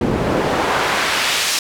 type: noise with band-pass filter sweep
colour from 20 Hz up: pink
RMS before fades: -18 dBFS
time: 0.01-1.59 s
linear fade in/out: 2 ms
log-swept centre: 230 to 5100 Hz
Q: 0.72
effects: none